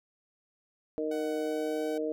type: harmonic tone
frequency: 154.8 Hz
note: D#3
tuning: 9 cents flat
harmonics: 2 / 3 / 4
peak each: -34 / -32 / -36 dBFS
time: 0.98-2.12 s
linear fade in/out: 0 ms
type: tone with pitch glide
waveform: sawtooth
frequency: 748 to 758.4 Hz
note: F#5 to F#5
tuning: +19 to +43 cents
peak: -38 dBFS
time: 1.11-1.98 s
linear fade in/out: 5 ms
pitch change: +24 cents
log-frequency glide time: 1.36-1.85 s
effects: none